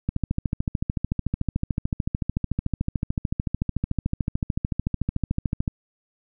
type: click train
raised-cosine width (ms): 5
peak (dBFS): -11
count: 77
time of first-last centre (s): 0.09-5.678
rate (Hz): 13.6
effects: none